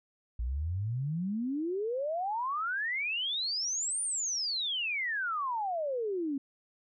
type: exponential two-way sweep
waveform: sine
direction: up then down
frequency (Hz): 55.5 to 9397 to 265.7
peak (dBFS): -30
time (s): 0.39-6.38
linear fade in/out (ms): 5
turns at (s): 4.02
effects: none